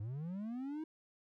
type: linear sweep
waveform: triangle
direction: up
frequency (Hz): 98 to 321.3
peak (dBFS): -37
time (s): 0-0.84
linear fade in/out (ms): 5
effects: none